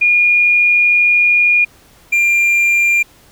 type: tone pair in turn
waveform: sine / triangle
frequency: 2431 / 2388 Hz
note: D#7 / D7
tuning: -41 / +28 cents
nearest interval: unison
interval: 31 cents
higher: first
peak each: -8 dBFS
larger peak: neither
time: 0.01-1.65 / 2.12-3.03 s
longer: first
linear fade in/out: 10 ms
effects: pink hiss -47 dBFS RMS until 3.31 s